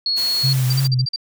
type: tone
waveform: sine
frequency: 4334 Hz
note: C#8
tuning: 40 cents flat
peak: -17 dBFS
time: 0.06-0.53 s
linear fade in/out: 2 ms
type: noise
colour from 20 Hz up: white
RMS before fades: -30 dBFS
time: 0.16-0.88 s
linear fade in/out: 20 ms
type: tone with vibrato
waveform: sine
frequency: 130.81 Hz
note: C3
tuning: in tune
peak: -15 dBFS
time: 0.43-1.06 s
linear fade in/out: 20 ms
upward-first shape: triangle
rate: 3.2 Hz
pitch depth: 66 cents each way
type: tone bursts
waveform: sine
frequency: 4699 Hz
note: D8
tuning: in tune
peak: -20 dBFS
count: 7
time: 0.7-1.161 s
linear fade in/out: 5 ms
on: 29 ms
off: 43 ms
effects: none